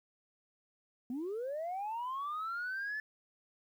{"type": "linear sweep", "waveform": "sine", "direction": "up", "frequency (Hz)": [233.6, 1750], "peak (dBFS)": -34, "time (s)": [1.1, 3], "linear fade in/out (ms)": 2, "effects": ["tanh soft clip ceiling -33 dBFS", "11-bit"]}